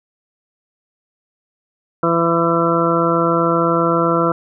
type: harmonic tone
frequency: 167.7 Hz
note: E3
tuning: 30 cents sharp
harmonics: 1 / 2 / 3 / 4 / 6 / 7 / 8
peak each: -21 / -19 / -19 / -23 / -23 / -24 / -19 dBFS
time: 2.03-4.32 s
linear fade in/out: 2 ms
effects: none